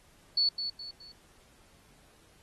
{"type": "tone with echo", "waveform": "sine", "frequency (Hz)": 4435, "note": "C#8", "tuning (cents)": 0, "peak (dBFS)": -23, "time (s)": [0.37, 0.49], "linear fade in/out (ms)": 5, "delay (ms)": 210, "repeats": 3, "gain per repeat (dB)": -8, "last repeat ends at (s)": 1.12, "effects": ["pink hiss -62 dBFS RMS until 2.42 s", "AAC 32 kbps"]}